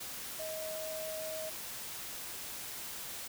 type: tone in noise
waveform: sine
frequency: 631 Hz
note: D#5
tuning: 24 cents sharp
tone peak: -39 dBFS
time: 0.39-1.5 s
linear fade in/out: 10 ms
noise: white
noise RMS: -43 dBFS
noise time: 0-3.28 s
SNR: +1 dB
effects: none